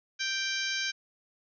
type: harmonic tone with a mistuned harmonic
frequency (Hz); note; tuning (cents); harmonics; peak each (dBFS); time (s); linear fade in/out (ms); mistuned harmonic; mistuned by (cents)
784; G5; 0; 2 / 3 / 4 / 5 / 6 / 7 / 8; -34 / -36 / -37 / -38 / -39 / -39 / -40; 0.19-0.92; 20; 6; +19
effects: none